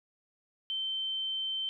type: tone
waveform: sine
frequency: 3100 Hz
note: G7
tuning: 20 cents flat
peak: -31 dBFS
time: 0.7-1.69 s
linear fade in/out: 0 ms
effects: none